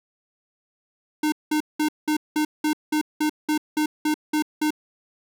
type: tone bursts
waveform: square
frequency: 304.6 Hz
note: D#4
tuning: 37 cents flat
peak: -20 dBFS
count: 13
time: 1.23-4.706 s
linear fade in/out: 5 ms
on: 92 ms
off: 190 ms
effects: none